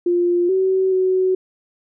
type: tone with pitch steps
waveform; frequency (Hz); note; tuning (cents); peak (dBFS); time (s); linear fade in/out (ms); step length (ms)
sine; 350.3 / 378.6 / 373.3; F4 / F#4 / F#4; +5 / +40 / +15; -14; 0.06-1.35; 5; 430
effects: none